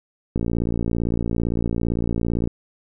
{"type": "click train", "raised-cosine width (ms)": 3, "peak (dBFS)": -10, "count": 123, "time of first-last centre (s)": [0.36, 2.474], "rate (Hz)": 57.7, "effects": []}